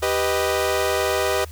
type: chord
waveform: sawtooth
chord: G augmented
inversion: none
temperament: equal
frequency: 392 / 493.9 / 622.3 Hz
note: G4 / B4 / D#5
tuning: 0 / 0 / 0 cents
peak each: -20 dBFS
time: 0.02-1.45 s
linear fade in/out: 10 ms
effects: added 78 Hz sine -35 dBFS peak until 1.51 s + white hiss -48 dBFS RMS until 1.51 s